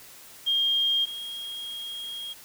sine / triangle tone pair in turn, 3220 / 3261 Hz, G7 / G#7, +46 / -32 cents, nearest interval unison, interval 22 cents, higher second, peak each -21 / -32 dBFS, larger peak first, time 0.46-1.06 / 1.06-2.34 s, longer second, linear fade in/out 20 ms, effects white hiss -48 dBFS RMS until 2.44 s

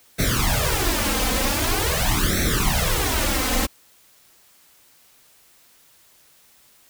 pink noise with flanger, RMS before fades -21 dBFS, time 0.18-3.67 s, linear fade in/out 20 ms, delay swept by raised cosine 0.5 to 3.9 ms, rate 0.45 Hz, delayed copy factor +1, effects white hiss -55 dBFS RMS until 6.89 s

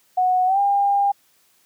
sine tone with pitch glide, 736 to 802.6 Hz, F#5 to G5, -9 to +41 cents, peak -15 dBFS, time 0.17-1.12 s, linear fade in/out 10 ms, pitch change +150 cents, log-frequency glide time 0.46-0.59 s, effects white hiss -60 dBFS RMS until 1.65 s + high-pass 100 Hz 12 dB/octave

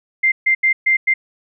sine tone bursts at uneven times, 2093 Hz, C7, in tune, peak -11 dBFS, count 5, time 0.23-0.32 / 0.46-0.55 / 0.63-0.73 / 0.86-0.97 / 1.07-1.14 s, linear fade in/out 10 ms, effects none

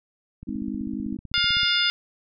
click train, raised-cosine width 5 ms, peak -26 dBFS, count 20, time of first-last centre 0.43-1.633 s, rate 15.8 Hz
sine chord, Ab major, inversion none, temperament just, 207.7 / 259.6 / 311.5 Hz, Ab3 / C4 / Eb4, 0 / -13 / +2 cents, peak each -31 / -31 / -34 dBFS, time 0.47-1.17 s, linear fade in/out 10 ms
harmonic tone, 707 Hz, F5, 21 cents sharp, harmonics 2 / 3 / 4 / 5 / 6 / 7, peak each -26 / -28 / -26 / -24 / -36 / -26 dBFS, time 1.34-1.9 s, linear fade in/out 0 ms
effects none

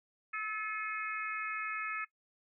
harmonic tone with a mistuned harmonic, 432.2 Hz, A4, 31 cents flat, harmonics 3 / 4 / 5 / 6, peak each -39 / -40 / -41 / -42 dBFS, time 0.33-2.05 s, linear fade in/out 10 ms, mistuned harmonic 6, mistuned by -45 cents, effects noise-tail reverb RT60 0.1 s tail -19 dB re dry

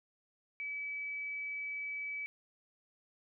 sine tone, 2292 Hz, D7, 43 cents flat, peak -37 dBFS, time 0.6-2.26 s, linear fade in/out 0 ms, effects none

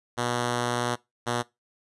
5% pulse tone pair in turn, 121.3 / 120.32 Hz, B2 / B2, -31 / -45 cents, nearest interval unison, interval 14 cents, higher first, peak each -14 dBFS, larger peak neither, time 0.17-0.96 / 1.26-1.43 s, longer first, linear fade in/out 20 ms, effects noise-tail reverb RT60 0.2 s tail -21 dB re dry + resampled to 24000 Hz

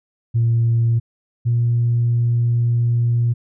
sine tone pair in turn, 116.1 / 118.54 Hz, A#2 / A#2, -7 / +29 cents, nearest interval unison, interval 36 cents, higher second, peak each -12 / -13 dBFS, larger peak first, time 0.34-1 / 1.45-3.34 s, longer second, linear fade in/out 20 ms, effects tanh soft clip ceiling -10 dBFS

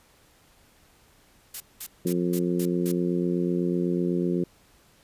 blue noise bursts, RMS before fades -34 dBFS, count 6, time 1.54-2.918 s, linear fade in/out 5 ms, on 63 ms, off 200 ms
harmonic tone, 88 Hz, F2, 14 cents sharp, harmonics 2 / 3 / 4 / 5 / 6, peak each -26 / -30 / -27 / -34 / -40 dBFS, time 2.05-4.44 s, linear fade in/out 5 ms
effects pink hiss -59 dBFS RMS until 5.03 s + resampled to 32000 Hz

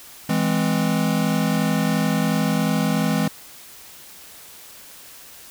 square chord, E augmented, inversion none, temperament equal with one note detuned, 164.81 / 207.7 / 258.9 Hz, E3 / G#3 / B#3, 0 / 0 / -18 cents, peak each -23 / -23 / -25 dBFS, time 0.29-3.28 s, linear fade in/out 5 ms, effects white hiss -43 dBFS RMS until 5.5 s

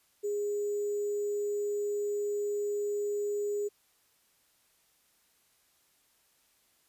sine tone with sample-and-hold, 411.8 Hz, G#4, 15 cents flat, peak -29 dBFS, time 0.23-3.69 s, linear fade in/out 20 ms, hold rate 7350 Hz, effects white hiss -69 dBFS RMS until 6.88 s + resampled to 32000 Hz

